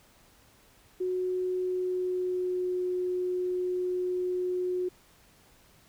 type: tone with pitch glide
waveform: sine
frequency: 367 to 363 Hz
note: F#4 to F#4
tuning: -14 to -33 cents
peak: -27 dBFS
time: 1-4.89 s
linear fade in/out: 10 ms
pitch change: -19 cents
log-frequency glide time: 1.57-2.83 s
effects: pink hiss -60 dBFS RMS until 5.88 s